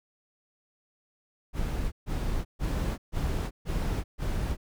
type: noise bursts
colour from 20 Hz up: brown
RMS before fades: -29 dBFS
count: 6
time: 1.53-4.57 s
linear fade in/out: 50 ms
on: 390 ms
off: 140 ms
effects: none